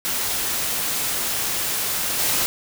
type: noise with level steps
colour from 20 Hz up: white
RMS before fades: -24 / -21 dBFS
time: 0.05-2.46 s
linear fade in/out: 0 ms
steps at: 2.18 s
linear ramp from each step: 20 ms
effects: none